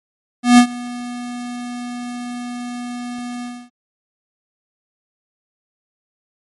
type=tone with ADSR envelope; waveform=square; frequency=243.6 Hz; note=B3; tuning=24 cents flat; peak=-4 dBFS; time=0.43-3.7 s; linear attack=150 ms; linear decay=82 ms; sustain=-22 dB; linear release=260 ms; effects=MP3 48 kbps